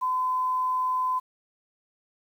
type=tone; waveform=sine; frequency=1018 Hz; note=C6; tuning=48 cents flat; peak=-23 dBFS; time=0.01-1.2 s; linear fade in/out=20 ms; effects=9-bit